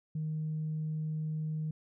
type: tone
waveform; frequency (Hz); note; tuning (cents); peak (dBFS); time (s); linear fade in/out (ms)
sine; 155.56; D#3; 0; -31; 0.15-1.71; 5
effects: tanh soft clip ceiling -28 dBFS